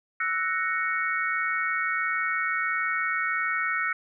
sine chord, F# dominant seventh, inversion third, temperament equal, 1318.5 / 1480 / 1864.7 / 2217 Hz, E6 / F#6 / A#6 / C#7, 0 / 0 / 0 / 0 cents, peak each -30 dBFS, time 0.2-3.93 s, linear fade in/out 5 ms, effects none

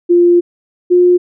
sine tone pair in turn, 348.8 / 356.7 Hz, F4 / F4, -2 / +37 cents, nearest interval unison, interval 39 cents, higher second, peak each -5 dBFS, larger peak neither, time 0.09-0.41 / 0.9-1.18 s, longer first, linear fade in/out 20 ms, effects none

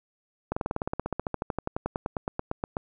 slowing click train, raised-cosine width 1 ms, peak -14 dBFS, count 29, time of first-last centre 0.52-2.769 s, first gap 45 ms, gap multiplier 1.04, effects none

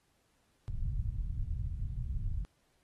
pink low-pass noise, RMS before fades -35 dBFS, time 0.68-2.45 s, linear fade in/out 0 ms, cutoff 120 Hz, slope 24 dB/octave, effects pink hiss -74 dBFS RMS until 2.83 s + AAC 32 kbps

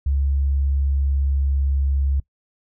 sine tone with pitch glide, 69.3 to 68.78 Hz, C#2 to C#2, 0 to -13 cents, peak -17 dBFS, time 0.06-2.2 s, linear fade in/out 5 ms, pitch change -13 cents, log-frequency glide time 0.27-1.71 s, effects noise-tail reverb RT60 0.1 s tail -21 dB re dry

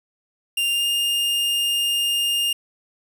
45% pulse tone with pitch glide, 2794 to 2820 Hz, F7 to F7, 0 to +16 cents, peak -19 dBFS, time 0.57-2.53 s, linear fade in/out 5 ms, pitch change +16 cents, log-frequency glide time 0.72-0.86 s, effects 8-bit

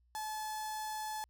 sawtooth tone with notch filter, 862 Hz, A5, 36 cents flat, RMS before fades -40 dBFS, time 0.15-1.24 s, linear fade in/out 0 ms, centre 2400 Hz, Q 0.92, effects added 60 Hz sine -67 dBFS peak until 1.29 s

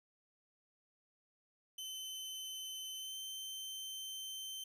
sawtooth tone with pitch glide, 3058 to 3097 Hz, G7 to G7, -44 to -22 cents, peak -40 dBFS, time 1.78-4.64 s, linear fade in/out 5 ms, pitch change +22 cents, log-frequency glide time 2.97-3.17 s, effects none

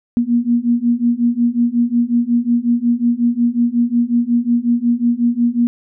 sine beating tone pair, 235.2 / 240.7 Hz, A#3 / B3, +16 / -44 cents, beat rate 5.5 Hz, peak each -16 / -15 dBFS, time 0.17-5.67 s, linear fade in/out 0 ms, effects none

